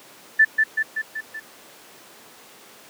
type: tone with echo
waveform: sine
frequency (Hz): 1760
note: A6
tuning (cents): 0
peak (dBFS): -10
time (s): 0.39-0.45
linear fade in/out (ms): 10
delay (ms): 190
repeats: 5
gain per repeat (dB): -4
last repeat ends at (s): 1.4
effects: pink hiss -46 dBFS RMS until 2.89 s + high-pass 300 Hz 12 dB/octave